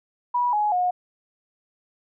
sine tone with pitch steps, 975 / 839 / 722 Hz, B5 / G#5 / F#5, -23 / +17 / -43 cents, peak -19 dBFS, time 0.34-0.91 s, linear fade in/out 10 ms, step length 190 ms, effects none

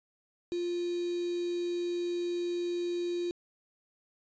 sine tone with quantisation, 349.3 Hz, F4, in tune, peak -30 dBFS, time 0.52-3.31 s, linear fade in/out 0 ms, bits 7, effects resampled to 16000 Hz

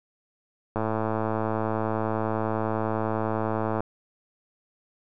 click train, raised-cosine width 1 ms, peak -13 dBFS, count 336, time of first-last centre 0.76-3.805 s, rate 110 Hz, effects none

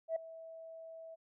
sine tone with ADSR envelope, 652 Hz, E5, 19 cents flat, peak -29 dBFS, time 0.08-1.16 s, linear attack 80 ms, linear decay 5 ms, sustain -18 dB, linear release 23 ms, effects tanh soft clip ceiling -27 dBFS

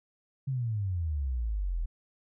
sine exponential sweep, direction down, 138.59 to 38.89 Hz, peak -28 dBFS, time 0.47-1.86 s, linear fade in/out 10 ms, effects none

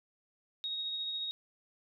sine tone with tremolo, 3760 Hz, A#7, 14 cents sharp, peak -33 dBFS, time 0.64-1.31 s, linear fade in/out 0 ms, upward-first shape triangle, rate 14 Hz, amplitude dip 30%, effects none

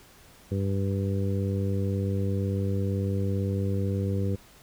harmonic tone, 98 Hz, G2, in tune, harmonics 1 / 2 / 3 / 4 / 5, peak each -26 / -31 / -37 / -36 / -36 dBFS, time 0.51-4.36 s, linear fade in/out 10 ms, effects pink hiss -54 dBFS RMS until 4.62 s

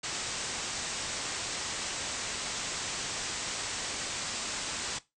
white low-pass noise, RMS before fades -36 dBFS, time 0.03-4.99 s, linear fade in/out 10 ms, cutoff 8400 Hz, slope 96 dB/octave, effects noise-tail reverb RT60 0.2 s tail -17 dB re dry

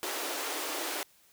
pink high-pass noise, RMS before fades -35 dBFS, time 0.03-1.03 s, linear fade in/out 0 ms, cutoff 300 Hz, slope 48 dB/octave, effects white hiss -63 dBFS RMS until 1.32 s

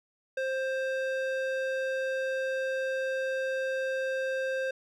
square tone with band-pass filter, 527 Hz, C5, 12 cents sharp, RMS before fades -31 dBFS, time 0.37-4.71 s, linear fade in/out 5 ms, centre 1100 Hz, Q 1.1, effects none

